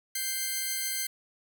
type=tone pair together; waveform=5% pulse; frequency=1568 / 2093 Hz; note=G6 / C7; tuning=0 / 0 cents; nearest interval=perfect fourth; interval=500 cents; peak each=-24 / -21 dBFS; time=0.15-1.07 s; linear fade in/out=5 ms; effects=none